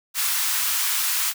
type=high-pass noise; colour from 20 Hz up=white; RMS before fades=-23 dBFS; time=0.14-1.34 s; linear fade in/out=50 ms; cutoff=990 Hz; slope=24 dB/octave; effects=none